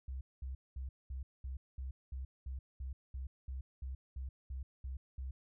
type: tone bursts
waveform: sine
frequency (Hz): 65.41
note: C2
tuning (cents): 0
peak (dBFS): -39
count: 16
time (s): 0.08-5.31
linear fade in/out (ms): 5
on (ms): 130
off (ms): 210
effects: none